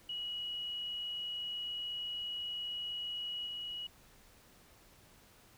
sine tone with level steps, 2913 Hz, F#7, 28 cents flat, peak -37 / -39 dBFS, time 0.09-3.87 s, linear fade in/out 5 ms, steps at 3.46 s, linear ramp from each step 10 ms, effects pink hiss -62 dBFS RMS until 5.57 s

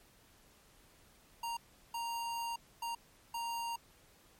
square tone bursts at uneven times, 932.3 Hz, A#5, in tune, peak -37 dBFS, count 4, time 1.43-1.57 / 1.94-2.56 / 2.82-2.95 / 3.34-3.76 s, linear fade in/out 5 ms, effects pink hiss -64 dBFS RMS until 4.39 s + MP3 64 kbps

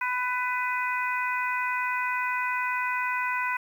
harmonic tone, 498.9 Hz, B4, 17 cents sharp, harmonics 2 / 3 / 4 / 5, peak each -29 / -31 / -32 / -33 dBFS, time 0.01-3.57 s, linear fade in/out 5 ms, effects 9-bit

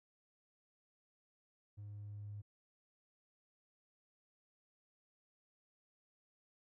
triangle tone with level ramp, 103.2 Hz, G#2, 10 cents flat, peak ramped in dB -44 to -40 dBFS, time 1.77-2.42 s, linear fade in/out 20 ms, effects tanh soft clip ceiling -42 dBFS

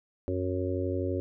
harmonic tone, 92 Hz, F#2, 9 cents flat, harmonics 1 / 3 / 4 / 5 / 6, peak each -32 / -34 / -33 / -37 / -36 dBFS, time 0.28-1.2 s, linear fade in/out 0 ms, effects none

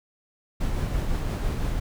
brown noise with tremolo, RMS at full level -25 dBFS, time 0.6-1.8 s, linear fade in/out 10 ms, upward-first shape sine, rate 5.9 Hz, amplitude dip 25%, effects none

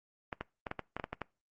clicks, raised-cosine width 0.5 ms, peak -21 dBFS, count 10, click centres 0.328 / 0.41 / 0.668 / 0.714 / 0.793 / 0.966 / 0.998 / 1.041 / 1.13 / 1.217 s, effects noise-tail reverb RT60 0.3 s tail -24 dB re dry + Opus 32 kbps

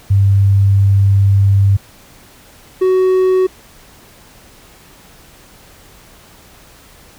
sine / triangle tone pair in turn, 98.8 / 373 Hz, G2 / F#4, +14 / +14 cents, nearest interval octave + major seventh, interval 2300 cents, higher second, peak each -7 dBFS, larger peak neither, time 0.1-1.77 / 2.81-3.47 s, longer first, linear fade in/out 10 ms, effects pink hiss -43 dBFS RMS until 7.18 s

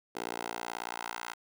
10% pulse tone with high-pass filter sweep, 58.3 Hz, A#1, 1 cent sharp, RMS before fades -39 dBFS, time 0.15-1.34 s, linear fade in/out 10 ms, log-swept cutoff 470 to 1100 Hz, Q 1.5, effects none

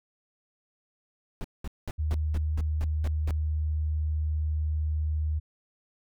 brown noise bursts, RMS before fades -33 dBFS, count 9, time 1.41-3.307 s, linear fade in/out 0 ms, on 33 ms, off 200 ms
sine tone, 76.9 Hz, D#2, 20 cents flat, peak -25 dBFS, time 1.98-5.4 s, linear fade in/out 20 ms
effects none

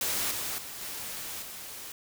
white noise with level steps, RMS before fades -30 / -34 / -41 / -38 / -42 dBFS, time 0.01-1.92 s, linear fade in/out 2 ms, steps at 0.31 / 0.58 / 0.81 / 1.42 s, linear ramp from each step 2 ms, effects none

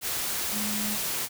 sine tone in noise, 210.2 Hz, G#3, 21 cents sharp, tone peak -32 dBFS, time 0.51-0.98 s, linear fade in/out 50 ms, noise white, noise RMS -30 dBFS, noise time 0.01-1.29 s, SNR -5 dB, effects none

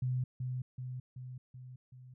sine tone with echo, 126.9 Hz, B2, 47 cents sharp, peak -30 dBFS, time 0.02-0.24 s, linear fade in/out 5 ms, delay 380 ms, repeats 5, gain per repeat -4 dB, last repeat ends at 2.14 s, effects none

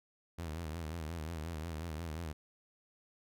sawtooth tone with vibrato, 80.8 Hz, E2, 34 cents flat, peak -35 dBFS, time 0.38-2.33 s, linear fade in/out 10 ms, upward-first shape sine, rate 5.6 Hz, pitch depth 110 cents each way, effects none

